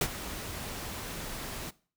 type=noise with ADSR envelope; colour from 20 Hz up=pink; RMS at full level=-25 dBFS; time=0.01-1.71 s; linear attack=3 ms; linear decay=56 ms; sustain=-14 dB; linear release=15 ms; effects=noise-tail reverb RT60 0.4 s tail -20 dB re dry